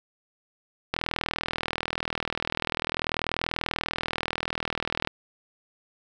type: click train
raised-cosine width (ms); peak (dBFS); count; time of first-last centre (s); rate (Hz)
0.3; -10; 168; 0.94-5.074; 40.4
effects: none